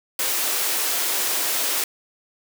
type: high-pass noise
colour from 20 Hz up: white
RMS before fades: -23 dBFS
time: 0.19-1.84 s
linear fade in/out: 2 ms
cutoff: 290 Hz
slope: 24 dB/octave
effects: none